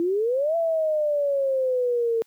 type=exponential two-way sweep; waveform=sine; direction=up then down; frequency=332 to 674 to 450.5 Hz; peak=-20 dBFS; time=0-2.22 s; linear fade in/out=0 ms; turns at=0.56 s; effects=white hiss -63 dBFS RMS until 2.26 s + high-pass 150 Hz 12 dB/octave